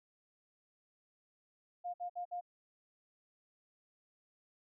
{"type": "tone bursts", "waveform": "sine", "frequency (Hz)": 708, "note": "F5", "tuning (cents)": 23, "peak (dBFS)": -37, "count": 4, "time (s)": [1.84, 2.411], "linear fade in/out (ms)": 20, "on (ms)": 100, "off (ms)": 57, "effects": []}